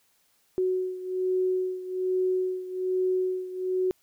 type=beating tone pair; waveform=sine; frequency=370 / 371.2 Hz; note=F#4 / F#4; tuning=0 / +6 cents; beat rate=1.2 Hz; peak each=-26 / -30 dBFS; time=0.58-3.91 s; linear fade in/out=0 ms; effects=white hiss -67 dBFS RMS until 4.02 s